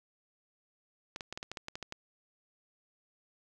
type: clicks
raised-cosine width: 0.2 ms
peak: -22 dBFS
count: 11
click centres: 1.161 / 1.208 / 1.326 / 1.375 / 1.429 / 1.516 / 1.572 / 1.684 / 1.755 / 1.827 / 1.924 s
effects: none